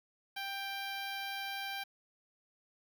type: tone with notch filter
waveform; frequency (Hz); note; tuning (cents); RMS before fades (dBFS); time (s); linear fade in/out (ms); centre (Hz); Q
10% pulse; 788; G5; +9; -40; 0.36-1.84; 10; 8200; 0.75
effects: 10-bit